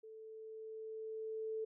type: tone with level ramp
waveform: sine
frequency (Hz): 440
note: A4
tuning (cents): 0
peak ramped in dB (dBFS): -51 to -37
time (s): 0.03-1.65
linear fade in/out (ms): 10
effects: none